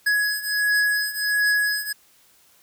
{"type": "beating tone pair", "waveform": "square", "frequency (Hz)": [1675, 1676.4], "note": ["G#6", "G#6"], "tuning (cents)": [14, 16], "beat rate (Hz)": 1.4, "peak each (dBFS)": [-25, -22], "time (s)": [0.06, 1.93], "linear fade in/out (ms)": 10, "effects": ["white hiss -57 dBFS RMS until 2.62 s"]}